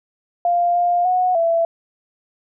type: tone with pitch steps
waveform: sine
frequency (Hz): 698 / 703 / 732 / 668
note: F5 / F5 / F#5 / E5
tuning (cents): -1 / +11 / -19 / +23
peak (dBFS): -14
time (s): 0.45-1.65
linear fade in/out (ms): 2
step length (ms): 300
effects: none